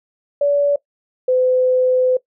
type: tone pair in turn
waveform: sine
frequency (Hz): 573 / 508.8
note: D5 / C5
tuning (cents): -43 / -48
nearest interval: major second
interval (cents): 205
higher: first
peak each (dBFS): -12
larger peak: neither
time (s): 0.41-0.76 / 1.28-2.17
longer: second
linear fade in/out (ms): 5
effects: noise-tail reverb RT60 0.1 s tail -19 dB re dry